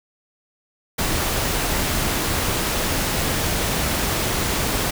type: noise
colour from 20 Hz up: pink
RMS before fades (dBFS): -22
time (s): 0.98-4.91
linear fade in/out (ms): 10
effects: none